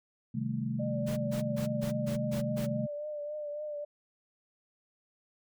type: chord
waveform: sine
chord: A half-diminished seventh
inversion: first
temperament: equal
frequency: 130.81 / 155.56 / 196 / 220 Hz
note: C3 / Eb3 / G3 / A3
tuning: 0 / 0 / 0 / 0 cents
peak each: -35 / -39 / -39 / -34 dBFS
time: 0.34-2.87 s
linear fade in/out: 10 ms
type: tone with vibrato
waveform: sine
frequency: 595 Hz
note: D5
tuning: 22 cents sharp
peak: -35 dBFS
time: 0.79-3.85 s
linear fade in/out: 10 ms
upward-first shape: triangle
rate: 3.6 Hz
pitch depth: 41 cents each way
type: noise bursts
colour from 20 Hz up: pink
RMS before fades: -43 dBFS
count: 7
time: 1.06-2.67 s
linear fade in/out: 20 ms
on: 110 ms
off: 140 ms
effects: none